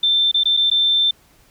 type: tone with dropouts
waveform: sine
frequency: 3560 Hz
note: A7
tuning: 20 cents sharp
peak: -13 dBFS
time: 0.03-1.11 s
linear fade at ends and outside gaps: 5 ms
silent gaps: 0.315-0.343 / 0.436-0.455 / 0.568-0.572 / 0.701-0.713 s
effects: pink hiss -54 dBFS RMS until 1.5 s